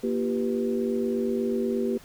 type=tone cluster; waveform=sine; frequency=235.4 / 341.3 / 389.6 / 493.2 Hz; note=A#3 / F4 / G4 / B4; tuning=+17 / -40 / -11 / -2 cents; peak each=-27 / -36 / -27 / -33 dBFS; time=0.03-1.98 s; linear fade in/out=10 ms; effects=pink hiss -51 dBFS RMS until 2.04 s